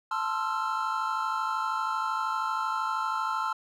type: chord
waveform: triangle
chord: F major seventh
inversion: first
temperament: equal with one note detuned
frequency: 880 / 1046.5 / 1318.5 / 1371.3 Hz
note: A5 / C6 / E6 / F6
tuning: 0 / 0 / 0 / -32 cents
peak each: -31 dBFS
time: 0.11-3.53 s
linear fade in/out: 5 ms
effects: none